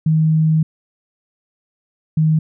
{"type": "tone pair in turn", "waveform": "sine", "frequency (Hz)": [157.8, 156.96], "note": ["D#3", "D#3"], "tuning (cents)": [25, 15], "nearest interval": "unison", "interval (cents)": 10, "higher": "first", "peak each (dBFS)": -11, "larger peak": "neither", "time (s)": [[0.06, 0.63], [2.17, 2.39]], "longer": "first", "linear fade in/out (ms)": 5, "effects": []}